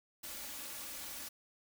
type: noise with comb filter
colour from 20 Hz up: white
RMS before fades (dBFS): -45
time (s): 0.23-1.29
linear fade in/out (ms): 10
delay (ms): 3.5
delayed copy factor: +0.55
effects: none